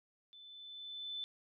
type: tone with level ramp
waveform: sine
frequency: 3516 Hz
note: A7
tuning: 2 cents flat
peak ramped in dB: -54 to -38 dBFS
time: 0.33-1.24 s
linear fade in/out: 0 ms
effects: none